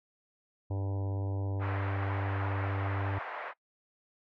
harmonic tone, 98 Hz, G2, in tune, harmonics 1 / 3 / 4 / 5 / 6 / 7 / 8 / 9 / 10, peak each -31 / -42 / -47 / -48 / -48 / -53 / -52 / -54 / -56 dBFS, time 0.7-3.19 s, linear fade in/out 10 ms
pink band-pass noise, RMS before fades -40 dBFS, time 1.59-3.54 s, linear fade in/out 50 ms, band 620 to 2000 Hz, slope 24 dB/octave
effects noise-tail reverb RT60 0.1 s tail -21 dB re dry

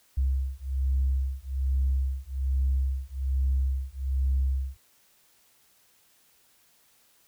sine beating tone pair, 66 / 67.2 Hz, C2 / C2, +16 / +47 cents, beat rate 1.2 Hz, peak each -26 dBFS, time 0.17-4.77 s, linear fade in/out 10 ms, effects tanh soft clip ceiling -18 dBFS + white hiss -63 dBFS RMS until 7.27 s

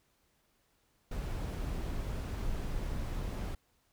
brown noise, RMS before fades -36 dBFS, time 1.11-3.55 s, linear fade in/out 5 ms, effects pink hiss -73 dBFS RMS until 3.92 s

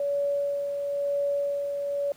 sine tone with tremolo, 568 Hz, C#5, 42 cents sharp, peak -23 dBFS, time 0-2.12 s, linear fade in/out 2 ms, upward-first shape sine, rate 1 Hz, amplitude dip 40%, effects pink hiss -55 dBFS RMS until 2.16 s + high-pass 100 Hz 12 dB/octave

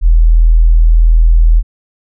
sine tone, 40.79 Hz, E1, 17 cents flat, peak -3 dBFS, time 0.01-1.63 s, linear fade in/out 50 ms, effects none

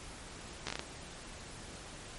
slowing click train, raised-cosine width 0.2 ms, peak -18 dBFS, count 6, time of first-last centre 0.67-0.794 s, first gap 14 ms, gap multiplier 1.29, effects pink hiss -48 dBFS RMS until 2.18 s + MP3 48 kbps

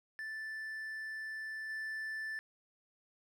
triangle tone with level steps, 1760 Hz, A6, in tune, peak -38 / -36 dBFS, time 0.19-2.39 s, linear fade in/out 0 ms, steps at 1.69 s, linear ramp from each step 10 ms, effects none

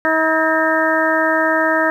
harmonic tone with a mistuned harmonic, 319.2 Hz, D#4, 44 cents sharp, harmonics 1 / 2 / 3 / 4 / 5 / 6, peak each -21 / -18 / -22 / -22 / -20 / -20 dBFS, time 0.05-1.9 s, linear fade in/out 0 ms, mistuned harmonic 6, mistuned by -77 cents, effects 8-bit

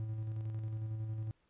triangle tone with tremolo, 109.5 Hz, A2, 8 cents flat, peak -33 dBFS, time 0-1.31 s, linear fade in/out 0 ms, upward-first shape square, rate 11 Hz, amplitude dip 30%, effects pink hiss -75 dBFS RMS until 1.49 s + resampled to 8000 Hz

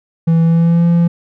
triangle tone with pitch glide, 164.81 to 170.52 Hz, E3 to F3, 0 to -41 cents, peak -6 dBFS, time 0.27-1.08 s, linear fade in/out 10 ms, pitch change +59 cents, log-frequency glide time 0.43-0.86 s, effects none

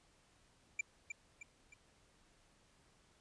square tone with echo, 2359 Hz, D7, 7 cents sharp, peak -34 dBFS, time 0.79-0.81 s, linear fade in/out 5 ms, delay 310 ms, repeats 3, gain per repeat -7 dB, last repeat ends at 1.74 s, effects pink hiss -70 dBFS RMS until 3.2 s + resampled to 22050 Hz

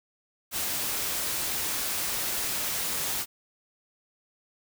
white noise, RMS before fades -30 dBFS, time 0.51-3.26 s, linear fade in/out 50 ms, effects none

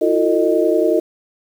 sine tone cluster, 329 / 359.7 / 448.6 / 618 Hz, E4 / F#4 / A4 / D#5, -3 / -49 / +34 / -12 cents, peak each -18 dBFS, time 0.01-1 s, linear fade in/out 10 ms, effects 7-bit

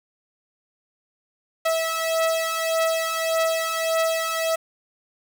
sawtooth beating tone pair, 650 / 651.7 Hz, E5 / E5, -24 / -20 cents, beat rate 1.7 Hz, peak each -22 / -19 dBFS, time 1.65-4.56 s, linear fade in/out 10 ms, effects 7-bit

